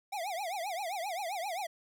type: tone with vibrato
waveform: square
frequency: 740 Hz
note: F#5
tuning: in tune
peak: -35 dBFS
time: 0.12-1.67 s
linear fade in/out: 10 ms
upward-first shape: triangle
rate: 7.6 Hz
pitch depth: 260 cents each way
effects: none